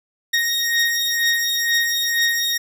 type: beating tone pair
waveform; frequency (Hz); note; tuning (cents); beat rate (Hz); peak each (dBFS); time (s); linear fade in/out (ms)
20% pulse; 1864.7 / 1866.8; A#6 / A#6; 0 / +2; 2.1; -17 / -14; 0.33-2.58; 10
effects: none